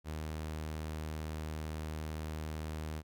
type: tone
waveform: sawtooth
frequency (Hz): 77.78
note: D#2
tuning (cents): 0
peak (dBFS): -34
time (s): 0.04-3.03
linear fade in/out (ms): 50
effects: none